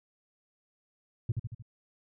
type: tone with echo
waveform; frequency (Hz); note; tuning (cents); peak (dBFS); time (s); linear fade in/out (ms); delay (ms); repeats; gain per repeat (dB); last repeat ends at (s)
sine; 114.6; A#2; -29; -22; 1.29-1.32; 5; 76; 4; -5; 1.624
effects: tanh soft clip ceiling -24 dBFS